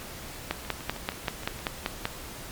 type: two click trains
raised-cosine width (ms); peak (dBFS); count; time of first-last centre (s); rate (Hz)
0.3; -10 / -24; 9 / 7; 0.51-2.054 / 0.65-1.59; 5.18 / 6.38
effects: pink hiss -41 dBFS RMS until 2.51 s + MP3 96 kbps